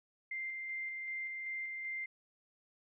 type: tone with tremolo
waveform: sine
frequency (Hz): 2093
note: C7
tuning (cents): 0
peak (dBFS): -37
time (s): 0.31-2.06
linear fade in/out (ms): 5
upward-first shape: square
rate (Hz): 2.6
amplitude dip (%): 25
effects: none